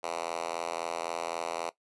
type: tone with high-pass filter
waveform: 5% pulse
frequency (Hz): 83.8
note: E2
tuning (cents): +29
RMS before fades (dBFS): -35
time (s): 0.03-1.7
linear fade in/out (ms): 10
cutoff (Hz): 580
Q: 1.4
effects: noise-tail reverb RT60 0.1 s tail -17 dB re dry + resampled to 24000 Hz